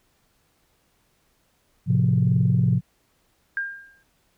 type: chord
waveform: sine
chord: F major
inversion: first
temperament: just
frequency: 109.13 / 130.96 / 174.61 Hz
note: A2 / C3 / F3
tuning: -14 / +2 / 0 cents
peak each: -21 / -19 / -21 dBFS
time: 1.86-2.81 s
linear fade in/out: 50 ms
type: tone with exponential decay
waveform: sine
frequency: 1604 Hz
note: G6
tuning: 39 cents sharp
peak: -21 dBFS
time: 3.57-4.03 s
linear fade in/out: 1 ms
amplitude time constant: 100 ms
effects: tanh soft clip ceiling -9 dBFS + pink hiss -66 dBFS RMS until 4.37 s